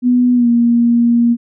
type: tone with pitch glide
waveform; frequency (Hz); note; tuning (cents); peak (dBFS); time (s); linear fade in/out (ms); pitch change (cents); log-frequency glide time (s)
sine; 246.9 to 236.2; B3 to A#3; 0 to +23; -8; 0.02-1.37; 50; -77; 0.34-0.48
effects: none